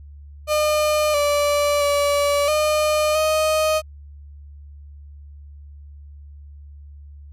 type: tone with pitch steps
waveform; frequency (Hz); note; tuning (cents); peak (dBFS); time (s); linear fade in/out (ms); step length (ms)
35% pulse; 606 / 582 / 575 / 609 / 623; D#5 / D5 / D5 / D#5 / D#5; -46 / -16 / -37 / -37 / +2; -15; 0.47-3.82; 50; 670
effects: added 72 Hz sine -38 dBFS peak until 7.32 s + resampled to 32000 Hz